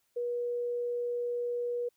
sine tone, 482.4 Hz, B4, 41 cents flat, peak -30 dBFS, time 0.16-1.89 s, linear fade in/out 10 ms, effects white hiss -75 dBFS RMS until 1.96 s

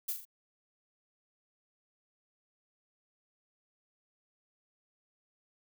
violet noise with echo, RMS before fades -34 dBFS, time 0.08-0.13 s, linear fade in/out 10 ms, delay 41 ms, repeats 3, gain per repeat -6 dB, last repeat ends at 0.253 s, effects none

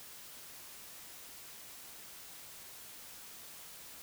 silence, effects white hiss -51 dBFS RMS until 4.02 s

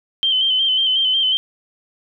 sine tone with vibrato, 3100 Hz, G7, 20 cents flat, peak -14 dBFS, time 0.23-1.37 s, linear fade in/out 0 ms, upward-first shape square, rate 5.5 Hz, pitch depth 35 cents each way, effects none

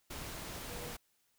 sine tone in noise, 483.6 Hz, B4, 36 cents flat, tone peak -49 dBFS, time 0.69-0.93 s, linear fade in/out 10 ms, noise pink, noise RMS -44 dBFS, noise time 0.1-0.97 s, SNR -8 dB, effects white hiss -75 dBFS RMS until 1.38 s

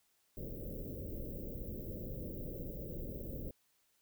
pink band-stop noise, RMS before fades -43 dBFS, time 0.37-3.51 s, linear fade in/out 2 ms, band 590 to 15000 Hz, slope 96 dB/octave, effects white hiss -75 dBFS RMS until 4.01 s

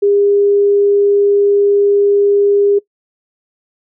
sine tone, 404.6 Hz, G#4, 45 cents flat, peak -8 dBFS, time 0.02-2.79 s, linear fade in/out 10 ms, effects noise-tail reverb RT60 0.1 s tail -20 dB re dry

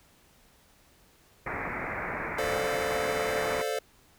white low-pass noise, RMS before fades -34 dBFS, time 1.46-3.62 s, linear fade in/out 5 ms, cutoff 2300 Hz, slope 96 dB/octave
square chord, D minor seventh, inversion second, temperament equal, 440 / 523.3 / 587.3 / 698.5 Hz, A4 / C5 / D5 / F5, 0 / 0 / 0 / 0 cents, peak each -33 / -35 / -36 / -37 dBFS, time 2.38-3.79 s, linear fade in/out 5 ms
effects pink hiss -61 dBFS RMS until 4.18 s

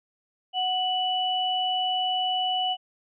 sine tone pair together, 740 / 2960 Hz, F#5 / F#7, 0 / 0 cents, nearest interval 2 octaves, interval 2400 cents, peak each -26 dBFS, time 0.53-2.77 s, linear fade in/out 50 ms, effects none

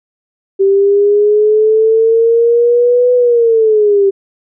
sine linear two-way sweep, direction up then down, 388.3 to 496.8 to 388.3 Hz, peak -6 dBFS, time 0.59-4.11 s, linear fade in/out 20 ms, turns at 3.14 s, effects none

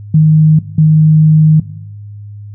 sine tone bursts at uneven times, 155.56 Hz, D#3, in tune, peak -3 dBFS, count 2, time 0.14-0.59 / 0.78-1.6 s, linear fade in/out 5 ms, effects noise-tail reverb RT60 0.9 s tail -17 dB re dry + added 103 Hz sine -26 dBFS peak until 2.54 s

